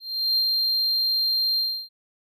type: tone with ADSR envelope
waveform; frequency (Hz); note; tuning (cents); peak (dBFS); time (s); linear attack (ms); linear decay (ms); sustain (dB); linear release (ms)
triangle; 4181; C8; -2; -17; 0-1.89; 370; 68; -2; 310
effects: none